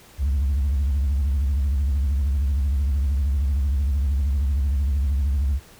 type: tone with vibrato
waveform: sine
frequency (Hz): 69.3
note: C#2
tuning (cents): 0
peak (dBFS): -16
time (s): 0.18-5.6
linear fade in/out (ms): 50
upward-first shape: triangle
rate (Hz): 13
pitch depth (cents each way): 180
effects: tanh soft clip ceiling -17 dBFS + pink hiss -49 dBFS RMS until 5.79 s